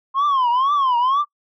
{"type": "tone with vibrato", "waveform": "sine", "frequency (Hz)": 1055, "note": "C6", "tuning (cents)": 14, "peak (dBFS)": -12, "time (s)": [0.14, 1.25], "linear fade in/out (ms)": 50, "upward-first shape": "triangle", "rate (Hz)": 2.1, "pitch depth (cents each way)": 210, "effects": ["noise-tail reverb RT60 0.1 s tail -25 dB re dry", "tanh soft clip ceiling -14 dBFS"]}